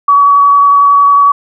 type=tone with vibrato; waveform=sine; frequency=1134 Hz; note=C#6; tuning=39 cents sharp; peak=-3 dBFS; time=0.08-1.32 s; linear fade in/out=5 ms; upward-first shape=square; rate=11 Hz; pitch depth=8 cents each way; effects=none

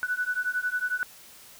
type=beating tone pair; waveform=sine; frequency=1480 / 1491 Hz; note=F#6 / F#6; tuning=0 / +13 cents; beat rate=11 Hz; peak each=-29 dBFS; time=0.03-1.03 s; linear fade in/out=0 ms; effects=white hiss -50 dBFS RMS until 1.59 s

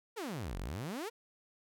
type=exponential two-way sweep; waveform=sawtooth; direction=down then up; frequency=493.9 to 40 to 493.9 Hz; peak=-34 dBFS; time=0.16-1.1 s; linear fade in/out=20 ms; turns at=0.58 s; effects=none

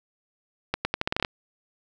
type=accelerating click train; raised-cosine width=0.3 ms; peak=-8 dBFS; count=10; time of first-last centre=0.74-1.249 s; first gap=110 ms; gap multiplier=0.82; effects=none

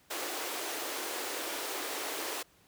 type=high-pass noise; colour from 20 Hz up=pink; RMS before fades=-37 dBFS; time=0.1-2.43 s; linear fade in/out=10 ms; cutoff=300 Hz; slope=48 dB/octave; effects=pink hiss -64 dBFS RMS until 2.67 s + high-pass 60 Hz 12 dB/octave

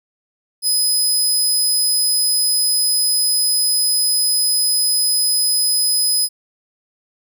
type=tone; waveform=20% pulse; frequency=5040 Hz; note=D#8; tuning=21 cents sharp; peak=-9 dBFS; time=0.62-6.29 s; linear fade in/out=50 ms; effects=none

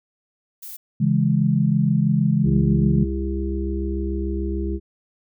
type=noise; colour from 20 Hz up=violet; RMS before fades=-36 dBFS; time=0.62-0.77 s; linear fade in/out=10 ms
type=chord; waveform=sine; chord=C# minor; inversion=none; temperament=equal; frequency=138.59 / 164.81 / 207.7 Hz; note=C#3 / E3 / G#3; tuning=0 / 0 / 0 cents; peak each=-20 dBFS; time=1-3.05 s; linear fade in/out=10 ms
type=harmonic tone; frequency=66.9 Hz; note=C2; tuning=39 cents sharp; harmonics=1 / 3 / 5 / 6; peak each=-24 / -30 / -28 / -32 dBFS; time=2.43-4.8 s; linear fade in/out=50 ms
effects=none

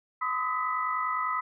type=tone cluster; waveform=sine; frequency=1016 / 1223 / 1273 / 1980 Hz; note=B5 / D#6 / D#6 / B6; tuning=+49 / -30 / +39 / +4 cents; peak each=-32 / -37 / -29 / -36 dBFS; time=0.21-1.41 s; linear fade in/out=10 ms; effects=none

